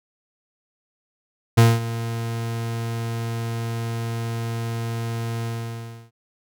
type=tone with ADSR envelope; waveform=40% pulse; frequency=115.3 Hz; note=A#2; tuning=19 cents flat; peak=-8 dBFS; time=1.57-6.11 s; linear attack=14 ms; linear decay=210 ms; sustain=-16 dB; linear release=660 ms; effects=none